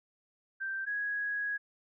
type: tone pair in turn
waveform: sine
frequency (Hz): 1568 / 1661.2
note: G6 / G#6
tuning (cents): 0 / 0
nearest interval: minor second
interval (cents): 100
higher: second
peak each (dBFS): -33 / -31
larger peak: second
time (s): 0.6-0.86 / 0.86-1.58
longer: second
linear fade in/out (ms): 20
effects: none